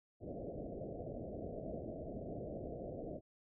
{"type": "low-pass noise", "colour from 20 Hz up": "white", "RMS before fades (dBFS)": -45, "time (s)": [0.2, 3.21], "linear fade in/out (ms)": 50, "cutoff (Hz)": 680, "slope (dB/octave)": 96, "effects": []}